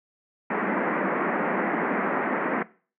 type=band-pass noise; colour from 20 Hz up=pink; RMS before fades=-26 dBFS; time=0.5-2.63 s; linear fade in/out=5 ms; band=190 to 2100 Hz; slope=48 dB/octave; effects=noise-tail reverb RT60 0.4 s tail -20 dB re dry